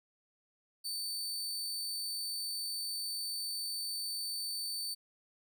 sawtooth tone, 4547 Hz, C#8, 43 cents sharp, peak -33 dBFS, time 0.84-4.95 s, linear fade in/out 20 ms, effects none

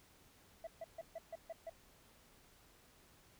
sine tone bursts, 659.3 Hz, E5, in tune, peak -40 dBFS, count 7, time 0.64-1.697 s, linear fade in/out 5 ms, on 31 ms, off 140 ms, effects tanh soft clip ceiling -42 dBFS + pink hiss -66 dBFS RMS until 3.39 s

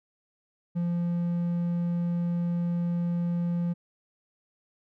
triangle tone, 172.8 Hz, F3, 18 cents flat, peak -23 dBFS, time 0.75-3.74 s, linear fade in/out 20 ms, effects none

